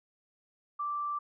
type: tone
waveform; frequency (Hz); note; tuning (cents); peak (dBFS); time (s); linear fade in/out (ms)
sine; 1172; D6; -4; -31; 0.79-1.19; 10
effects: none